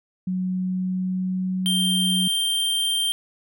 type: tone with pitch glide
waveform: sine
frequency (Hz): 184.4 to 186.22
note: F#3 to F#3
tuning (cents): -6 to +11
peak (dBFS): -22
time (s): 0.27-2.28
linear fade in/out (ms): 5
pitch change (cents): +17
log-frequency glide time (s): 0.51-1.97
type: tone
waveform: square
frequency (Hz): 3162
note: G7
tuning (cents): +14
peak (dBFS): -21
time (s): 1.66-3.12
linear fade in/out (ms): 0
effects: none